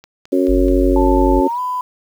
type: click train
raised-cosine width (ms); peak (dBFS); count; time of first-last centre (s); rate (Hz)
0.2; -22; 4; 0.04-0.684; 4.66
type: harmonic tone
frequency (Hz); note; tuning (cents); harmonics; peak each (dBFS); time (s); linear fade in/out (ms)
91.6; F#2; -17; 3 / 4 / 5 / 6; -15 / -16 / -23 / -20; 0.32-1.48; 10
type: tone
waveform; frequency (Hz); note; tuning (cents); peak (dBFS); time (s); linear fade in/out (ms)
sine; 49.07; G1; +2; -15; 0.48-1.41; 20
type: tone with pitch glide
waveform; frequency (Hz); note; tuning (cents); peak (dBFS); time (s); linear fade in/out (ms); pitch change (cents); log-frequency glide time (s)
sine; 880 to 999.2; A5 to B5; 0 to +20; -18; 0.96-1.81; 2; +220; 1.44-1.59
effects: 7-bit